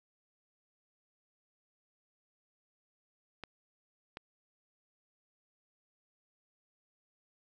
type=clicks; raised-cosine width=0.3 ms; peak=-26 dBFS; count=2; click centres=3.437 / 4.171 s; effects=none